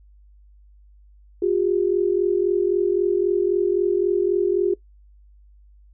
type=tone pair together; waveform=sine; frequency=357.5 / 401.3 Hz; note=F4 / G4; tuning=+41 / +41 cents; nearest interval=major second; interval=200 cents; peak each=-19 / -21 dBFS; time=1.42-4.74 s; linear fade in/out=5 ms; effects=noise-tail reverb RT60 0.1 s tail -19 dB re dry + added 50 Hz sine -48 dBFS peak until 5.93 s